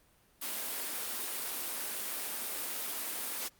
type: high-pass noise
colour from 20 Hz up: white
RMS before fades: -37 dBFS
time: 0.41-3.49 s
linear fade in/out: 20 ms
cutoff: 210 Hz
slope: 96 dB/octave
effects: pink hiss -66 dBFS RMS until 3.59 s + Opus 32 kbps